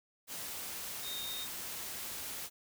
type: tone in noise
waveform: sine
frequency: 3698 Hz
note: A#7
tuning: 15 cents flat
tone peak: -40 dBFS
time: 1.02-1.48 s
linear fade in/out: 50 ms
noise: white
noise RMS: -42 dBFS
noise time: 0.27-2.5 s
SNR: -1 dB
effects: none